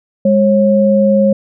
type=tone pair together; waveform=sine; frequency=204.9 / 544.3 Hz; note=G#3 / C#5; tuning=-23 / -32 cents; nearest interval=octave + perfect fourth; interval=1691 cents; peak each=-10 dBFS; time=0.25-1.33 s; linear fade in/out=5 ms; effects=none